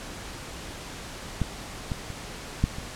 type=clicks; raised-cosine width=5 ms; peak=-12 / -16 / -24 / -8 / -23 dBFS; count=5; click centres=1.417 / 1.918 / 2.103 / 2.64 / 2.785 s; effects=pink hiss -39 dBFS RMS until 2.95 s + low-pass 9000 Hz 12 dB/octave

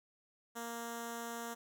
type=tone with notch filter; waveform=5% pulse; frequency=233.2 Hz; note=A#3; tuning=1 cent sharp; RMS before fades=-43 dBFS; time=0.55-1.55 s; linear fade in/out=20 ms; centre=2400 Hz; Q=0.86; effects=none

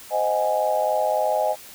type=chord; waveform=sine; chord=Ab dominant seventh; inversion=first; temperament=just; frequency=519.1 / 623 / 747.5 / 830.6 Hz; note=C5 / Eb5 / Gb5 / Ab5; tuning=-14 / +2 / +17 / 0 cents; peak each=-27 / -22 / -28 / -24 dBFS; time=0.1-1.56 s; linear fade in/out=50 ms; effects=white hiss -43 dBFS RMS until 1.74 s

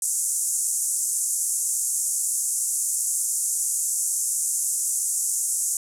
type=band-pass noise; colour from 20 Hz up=pink; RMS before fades=-25 dBFS; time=0.02-5.77 s; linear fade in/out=2 ms; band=6700 to 11000 Hz; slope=48 dB/octave; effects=none

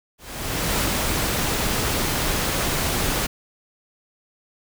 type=noise with ADSR envelope; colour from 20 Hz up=pink; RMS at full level=-21 dBFS; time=0.18-3.27 s; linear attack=640 ms; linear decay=44 ms; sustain=-2 dB; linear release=12 ms; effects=none

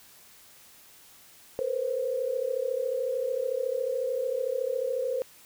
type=tone cluster; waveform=sine; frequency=457.6 / 492.3 / 526 Hz; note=A#4 / B4 / C5; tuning=-32 / -6 / +9 cents; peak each=-35 / -31 / -29 dBFS; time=1.59-5.22 s; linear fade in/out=0 ms; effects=white hiss -54 dBFS RMS until 5.45 s

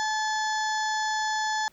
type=harmonic tone; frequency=864 Hz; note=A5; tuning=32 cents flat; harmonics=1 / 2 / 4 / 5 / 6 / 7 / 8; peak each=-27 / -30 / -39 / -40 / -39 / -42 / -40 dBFS; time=0-1.68 s; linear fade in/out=0 ms; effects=pink hiss -61 dBFS RMS until 1.72 s

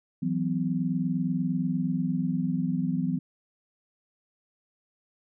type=chord; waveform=sine; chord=E suspended second; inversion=none; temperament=equal with one note detuned; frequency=164.81 / 185 / 253.4 Hz; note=E3 / F#3 / B3; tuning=0 / 0 / +45 cents; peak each=-29 dBFS; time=0.22-3.19 s; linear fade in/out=10 ms; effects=none

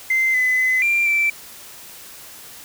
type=tone with pitch steps; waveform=triangle; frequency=2076 / 2016 / 2028 / 2375 / 2335 Hz; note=C7 / B6 / B6 / D7 / D7; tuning=-14 / +35 / +45 / +19 / -11 cents; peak=-12 dBFS; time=0.1-1.3 s; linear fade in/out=5 ms; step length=240 ms; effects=tanh soft clip ceiling -12 dBFS + white hiss -40 dBFS RMS until 2.64 s

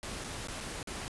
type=noise with dropouts; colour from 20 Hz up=pink; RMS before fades=-40 dBFS; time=0.03-1.08 s; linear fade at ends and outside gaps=0 ms; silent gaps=0.24-0.244 / 0.473-0.484 / 0.604-0.608 / 0.829-0.873 s; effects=resampled to 24000 Hz

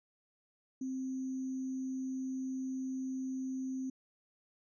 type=tone with sample-and-hold; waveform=sine; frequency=261.6 Hz; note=C4; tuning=in tune; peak=-35 dBFS; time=0.81-3.9 s; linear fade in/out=5 ms; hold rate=6300 Hz; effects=resampled to 16000 Hz

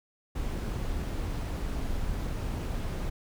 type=noise; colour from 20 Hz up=brown; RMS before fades=-32 dBFS; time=0.35-3.1 s; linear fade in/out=10 ms; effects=none

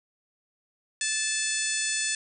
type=harmonic tone with a mistuned harmonic; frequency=874 Hz; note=A5; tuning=12 cents flat; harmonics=2 / 3 / 4 / 5 / 6 / 7 / 8 / 9 / 10; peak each=-33 / -34 / -36 / -36 / -37 / -36 / -34 / -35 / -33 dBFS; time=1.01-2.15 s; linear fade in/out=2 ms; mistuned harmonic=6; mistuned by=-17 cents; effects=none

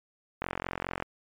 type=click train; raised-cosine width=0.5 ms; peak=-16 dBFS; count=28; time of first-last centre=0.42-1.024 s; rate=44.7 Hz; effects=MP3 96 kbps

